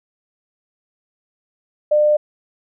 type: tone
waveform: sine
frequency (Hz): 600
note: D5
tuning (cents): +37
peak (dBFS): -11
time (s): 1.91-2.17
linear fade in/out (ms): 10
effects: none